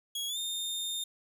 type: tone with pitch glide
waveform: sawtooth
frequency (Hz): 3322 to 3644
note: G#7 to A#7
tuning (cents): 0 to -40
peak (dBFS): -30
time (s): 0.15-1.04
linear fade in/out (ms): 5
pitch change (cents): +160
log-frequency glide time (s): 0.28-0.38
effects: none